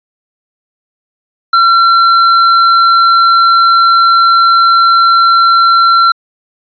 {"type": "tone with hard clipping", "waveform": "sine", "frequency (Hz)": 1360, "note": "F6", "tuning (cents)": -46, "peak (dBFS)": -6, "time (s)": [1.53, 6.12], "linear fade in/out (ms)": 5, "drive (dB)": 13, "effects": ["resampled to 11025 Hz"]}